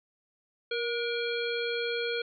harmonic tone with a mistuned harmonic, 470.3 Hz, A#4, 15 cents sharp, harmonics 1 / 3 / 5 / 7 / 9, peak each -31 / -36 / -37 / -38 / -40 dBFS, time 0.71-2.22 s, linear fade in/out 5 ms, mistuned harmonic 3, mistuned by +41 cents, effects none

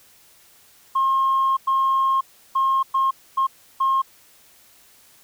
sine tone bursts at uneven times, 1071 Hz, C6, 40 cents sharp, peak -15 dBFS, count 6, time 0.95-1.57 / 1.67-2.21 / 2.55-2.83 / 2.94-3.11 / 3.37-3.47 / 3.8-4.02 s, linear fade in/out 10 ms, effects tanh soft clip ceiling -13 dBFS + white hiss -53 dBFS RMS until 5.23 s

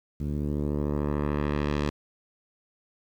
10% pulse tone with low-pass filter sweep, 73.42 Hz, D2, in tune, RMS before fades -28 dBFS, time 0.2-1.9 s, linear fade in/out 5 ms, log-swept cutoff 200 to 5300 Hz, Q 0.78, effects 9-bit

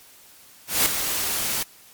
white noise with ADSR envelope, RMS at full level -17 dBFS, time 0.67-1.63 s, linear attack 190 ms, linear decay 3 ms, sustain -8 dB, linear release 4 ms, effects white hiss -50 dBFS RMS until 1.93 s + MP3 96 kbps

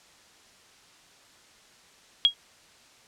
sine tone with exponential decay, 3300 Hz, G#7, 12 cents flat, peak -11 dBFS, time 2.25-2.34 s, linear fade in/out 0 ms, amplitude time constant 19 ms, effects white hiss -56 dBFS RMS until 3.07 s + low-pass 7000 Hz 12 dB/octave

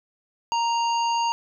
harmonic tone, 932.3 Hz, A#5, in tune, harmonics 1 / 3 / 5 / 7, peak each -21 / -31 / -35 / -38 dBFS, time 0.52-1.32 s, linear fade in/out 0 ms, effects none

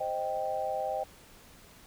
sine chord, C minor, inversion none, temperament equal, 523.3 / 622.3 / 784 Hz, C5 / Eb5 / G5, 0 / 0 / 0 cents, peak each -36 / -34 / -33 dBFS, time 0-1.04 s, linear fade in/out 10 ms, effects pink hiss -55 dBFS RMS until 1.86 s

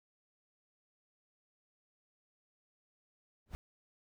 brown noise with exponential growth, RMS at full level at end -38 dBFS, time 3.46-3.55 s, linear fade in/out 0 ms, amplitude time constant 18 ms, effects none

